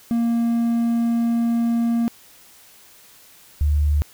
triangle / sine tone pair in turn, 233.1 / 73.87 Hz, A#3 / D2, 0 / +11 cents, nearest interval octave + minor sixth, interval 1989 cents, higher first, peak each -15 / -15 dBFS, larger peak neither, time 0.11-2.08 / 3.61-4.02 s, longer first, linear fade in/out 0 ms, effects white hiss -49 dBFS RMS until 4.13 s

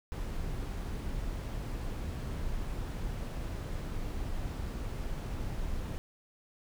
brown noise, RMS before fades -36 dBFS, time 0.12-5.98 s, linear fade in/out 0 ms, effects none

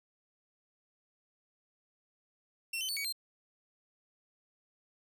sawtooth tone with pitch steps, 2712 / 3054 / 4470 / 2253 / 4170 Hz, E7 / G7 / C#8 / C#7 / C8, +49 / -46 / +14 / +28 / -7 cents, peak -31 dBFS, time 2.73-3.125 s, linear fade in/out 5 ms, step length 79 ms, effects none

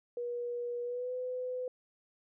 sine tone with pitch glide, 481.7 to 503.9 Hz, B4 to B4, -43 to +35 cents, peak -34 dBFS, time 0.17-1.68 s, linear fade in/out 2 ms, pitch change +78 cents, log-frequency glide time 0.83-1.13 s, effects none

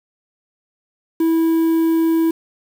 triangle tone with quantisation, 326.9 Hz, E4, 14 cents flat, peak -11 dBFS, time 1.2-2.31 s, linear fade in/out 5 ms, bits 6, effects none

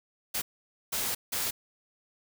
white noise bursts at uneven times, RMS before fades -31 dBFS, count 3, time 0.34-0.42 / 0.92-1.15 / 1.32-1.51 s, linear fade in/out 10 ms, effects none

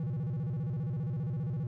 triangle tone with vibrato, 138.8 Hz, C#3, 3 cents sharp, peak -29 dBFS, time 0-1.67 s, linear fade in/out 2 ms, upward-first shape square, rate 15 Hz, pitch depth 270 cents each way, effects none

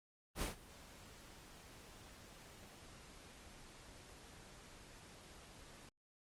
pink noise with ADSR envelope, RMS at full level -38 dBFS, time 0.35-5.89 s, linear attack 69 ms, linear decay 130 ms, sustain -20 dB, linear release 3 ms, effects low-pass 11000 Hz 12 dB/octave + Opus 32 kbps

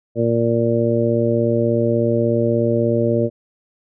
harmonic tone, 116.54 Hz, A#2, in tune, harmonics 1 / 2 / 3 / 4 / 5, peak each -21 / -21 / -21 / -21 / -21 dBFS, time 0.15-3.3 s, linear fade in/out 50 ms, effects none

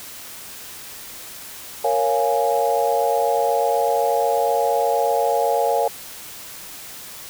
sine chord, Bb minor seventh, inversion none, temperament equal, 466.2 / 554.4 / 698.5 / 830.6 Hz, Bb4 / Db5 / F5 / Ab5, 0 / 0 / 0 / 0 cents, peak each -22 dBFS, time 1.84-5.88 s, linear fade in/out 5 ms, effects white hiss -37 dBFS RMS until 7.29 s

